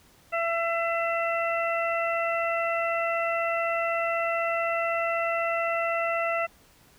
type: harmonic tone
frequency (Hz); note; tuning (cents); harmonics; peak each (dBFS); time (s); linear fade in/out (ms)
671; E5; +31; 1 / 2 / 3 / 4; -27 / -30 / -32 / -33; 0.32-6.47; 20
effects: pink hiss -58 dBFS RMS until 6.98 s